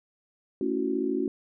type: chord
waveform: sine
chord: F# minor seventh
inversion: first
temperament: just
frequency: 222 / 277.5 / 333 / 370 Hz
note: A3 / C#4 / E4 / F#4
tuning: +16 / +2 / +18 / 0 cents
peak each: -34 / -29 / -32 / -29 dBFS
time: 0.61-1.28 s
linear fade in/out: 2 ms
effects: none